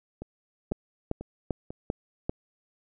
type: two click trains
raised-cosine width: 2 ms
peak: -14 / -24 dBFS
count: 5 / 4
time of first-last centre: 0.72-2.295 / 0.22-1.705 s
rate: 2.54 / 2.02 Hz
effects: none